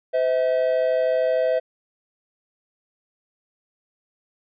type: tone pair together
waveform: triangle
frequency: 511.9 / 645 Hz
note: C5 / E5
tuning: -38 / -38 cents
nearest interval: major third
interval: 400 cents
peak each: -19 dBFS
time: 0.13-1.6 s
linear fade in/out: 20 ms
effects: resampled to 11025 Hz